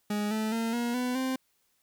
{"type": "tone with pitch steps", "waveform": "40% pulse", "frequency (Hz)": [208.1, 217.7, 227.7, 238.2, 249.2, 260.7], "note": ["G#3", "A3", "A#3", "A#3", "B3", "C4"], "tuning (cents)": [4, -18, -40, 38, 16, -6], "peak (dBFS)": -27, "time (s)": [0.1, 1.36], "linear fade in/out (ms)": 5, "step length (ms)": 210, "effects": ["white hiss -72 dBFS RMS until 1.82 s"]}